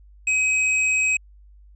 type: tone with tanh clipping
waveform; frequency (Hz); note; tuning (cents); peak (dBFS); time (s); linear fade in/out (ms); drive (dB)
sine; 2534; D#7; +31; -19; 0.27-1.17; 5; 18
effects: added 50 Hz sine -46 dBFS peak until 1.75 s + resampled to 22050 Hz